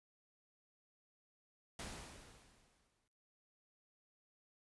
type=noise with exponential decay; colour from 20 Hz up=pink; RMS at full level=-45 dBFS; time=1.79-3.08 s; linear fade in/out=2 ms; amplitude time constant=280 ms; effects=noise-tail reverb RT60 0.9 s tail -20 dB re dry + resampled to 24000 Hz